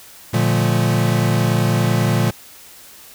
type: chord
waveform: square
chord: Bb major seventh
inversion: none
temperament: equal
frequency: 116.54 / 146.83 / 174.61 / 220 Hz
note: Bb2 / D3 / F3 / A3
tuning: 0 / 0 / 0 / 0 cents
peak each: -18 / -22 / -22 / -24 dBFS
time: 0.33-2.31 s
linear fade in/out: 10 ms
effects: white hiss -42 dBFS RMS until 3.14 s